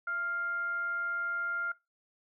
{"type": "tone with frequency modulation", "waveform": "sine", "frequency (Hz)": 1396.9, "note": "F6", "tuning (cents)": 0, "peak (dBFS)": -31, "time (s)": [0.07, 1.72], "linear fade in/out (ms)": 5, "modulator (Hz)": 726, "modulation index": 0.21, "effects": ["noise-tail reverb RT60 0.2 s tail -19 dB re dry"]}